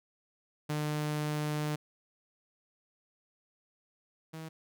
sawtooth tone pair in turn, 150.5 / 159.91 Hz, D3 / D#3, +43 / +48 cents, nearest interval minor second, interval 105 cents, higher second, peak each -27 / -37 dBFS, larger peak first, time 0.69-1.76 / 4.33-4.49 s, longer first, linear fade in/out 10 ms, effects none

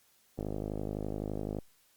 click train, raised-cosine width 2 ms, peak -22 dBFS, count 63, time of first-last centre 0.39-1.587 s, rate 51.8 Hz, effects white hiss -67 dBFS RMS until 1.96 s + Opus 48 kbps

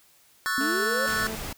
square chord, F# minor seventh, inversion second, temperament equal, 1108.7 / 1318.5 / 1480 / 1760 Hz, C#6 / E6 / F#6 / A6, 0 / 0 / 0 / 0 cents, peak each -34 / -34 / -29 / -30 dBFS, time 0.46-1.27 s, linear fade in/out 0 ms
sine linear sweep, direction up, 256.5 to 554.4 Hz, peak -27 dBFS, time 0.58-1.06 s, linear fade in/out 0 ms
20% pulse tone, 220.7 Hz, A3, 5 cents sharp, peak -29 dBFS, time 0.6-1.36 s, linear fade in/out 10 ms
pink noise, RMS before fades -35 dBFS, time 1.07-1.53 s, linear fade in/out 5 ms
effects white hiss -59 dBFS RMS until 1.57 s

